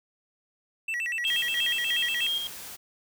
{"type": "tone with vibrato", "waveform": "triangle", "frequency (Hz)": 2265, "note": "C#7", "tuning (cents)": 37, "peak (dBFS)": -26, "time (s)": [0.88, 2.27], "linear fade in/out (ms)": 5, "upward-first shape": "square", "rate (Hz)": 8.3, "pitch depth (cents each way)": 280}
{"type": "tone with tremolo", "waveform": "sine", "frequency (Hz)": 3230, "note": "G#7", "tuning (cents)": -49, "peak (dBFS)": -25, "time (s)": [1.25, 2.47], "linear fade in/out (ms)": 0, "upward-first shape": "square", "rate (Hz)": 3.1, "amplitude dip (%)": 45}
{"type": "noise", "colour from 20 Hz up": "white", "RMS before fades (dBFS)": -41, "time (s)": [1.26, 2.77], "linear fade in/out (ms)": 20}
{"effects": []}